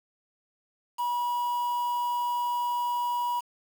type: tone with quantisation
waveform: triangle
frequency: 968 Hz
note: B5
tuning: 35 cents flat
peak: -24 dBFS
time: 0.98-3.41 s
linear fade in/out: 20 ms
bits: 7
effects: none